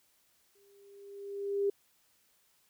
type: tone with exponential growth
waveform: sine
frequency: 400.4 Hz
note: G4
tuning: 37 cents sharp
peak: -25 dBFS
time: 0.55-1.7 s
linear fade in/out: 5 ms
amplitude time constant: 250 ms
effects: white hiss -70 dBFS RMS until 2.69 s